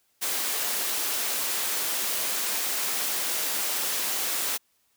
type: high-pass noise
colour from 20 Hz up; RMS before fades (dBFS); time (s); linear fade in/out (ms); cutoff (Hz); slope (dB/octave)
white; -28; 0.21-4.58; 20; 290; 12
effects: white hiss -69 dBFS RMS until 4.96 s